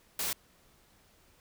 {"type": "noise", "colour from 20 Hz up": "white", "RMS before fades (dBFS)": -33, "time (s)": [0.19, 0.33], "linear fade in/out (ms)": 2, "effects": ["pink hiss -64 dBFS RMS until 1.4 s"]}